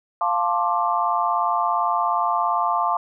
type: chord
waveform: sine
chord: D minor seventh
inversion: first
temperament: equal with one note detuned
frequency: 698.5 / 880 / 1057.4 / 1174.7 Hz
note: F5 / A5 / C6 / D6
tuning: 0 / 0 / +18 / 0 cents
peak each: -24 dBFS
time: 0.21-2.97 s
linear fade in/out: 2 ms
effects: none